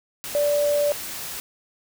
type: tone in noise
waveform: sine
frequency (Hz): 583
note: D5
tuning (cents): -13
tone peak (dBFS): -18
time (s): 0.35-0.92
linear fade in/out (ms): 0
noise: white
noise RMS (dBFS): -33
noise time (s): 0.24-1.4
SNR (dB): +12
effects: none